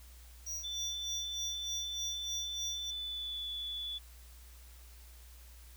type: tone with tremolo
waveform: square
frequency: 5770 Hz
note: F#8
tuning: 44 cents flat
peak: -37 dBFS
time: 0.46-2.91 s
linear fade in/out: 10 ms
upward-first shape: sine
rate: 3.3 Hz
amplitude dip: 85%
type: tone with pitch glide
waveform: sine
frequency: 3520 to 3448 Hz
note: A7 to A7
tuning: 0 to -36 cents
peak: -37 dBFS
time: 0.63-3.99 s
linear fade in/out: 20 ms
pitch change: -36 cents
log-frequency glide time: 2.82-3.46 s
effects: added 60 Hz sine -52 dBFS peak until 5.76 s + white hiss -60 dBFS RMS until 5.76 s